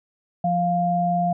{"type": "tone pair together", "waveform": "sine", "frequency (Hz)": [175, 700], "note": ["F3", "F5"], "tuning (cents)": [4, 4], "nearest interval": "2 octaves", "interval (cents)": 2400, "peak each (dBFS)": [-23, -20], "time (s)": [0.44, 1.33], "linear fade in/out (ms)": 5, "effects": []}